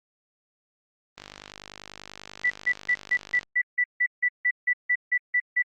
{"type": "click train", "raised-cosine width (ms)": 0.2, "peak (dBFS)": -22, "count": 114, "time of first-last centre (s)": [1.18, 3.431], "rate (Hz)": 50.2}
{"type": "tone bursts", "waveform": "sine", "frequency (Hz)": 1970, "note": "B6", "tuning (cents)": -5, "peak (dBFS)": -19, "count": 15, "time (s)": [2.44, 5.625], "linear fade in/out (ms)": 10, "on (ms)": 63, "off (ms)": 160}
{"effects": ["Opus 32 kbps"]}